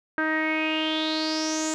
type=tone with low-pass filter sweep; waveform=sawtooth; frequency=313.7 Hz; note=D#4; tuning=14 cents sharp; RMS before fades=-26 dBFS; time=0.18-1.74 s; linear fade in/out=0 ms; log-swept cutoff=1600 to 7400 Hz; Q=7.5; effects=none